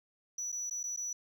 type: tone with dropouts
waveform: sine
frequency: 5910 Hz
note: F#8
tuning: 3 cents flat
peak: -32 dBFS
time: 0.38-1.13 s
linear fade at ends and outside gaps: 5 ms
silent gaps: 0.519-0.525 / 0.698-0.709 / 0.831-0.838 / 0.963-0.973 s
effects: tanh soft clip ceiling -34 dBFS